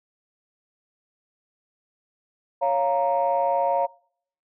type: chord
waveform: sine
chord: Bb minor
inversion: first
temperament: equal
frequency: 554.4 / 698.5 / 932.3 Hz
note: Db5 / F5 / Bb5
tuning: 0 / 0 / 0 cents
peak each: -23 dBFS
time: 2.61-3.87 s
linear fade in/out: 20 ms
effects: noise-tail reverb RT60 0.6 s tail -24 dB re dry + tanh soft clip ceiling -12 dBFS